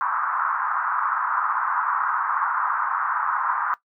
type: band-pass noise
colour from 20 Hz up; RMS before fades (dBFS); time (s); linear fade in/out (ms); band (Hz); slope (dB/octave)
white; -24; 0.01-3.74; 0; 950 to 1400; 48
effects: noise-tail reverb RT60 0.1 s tail -17 dB re dry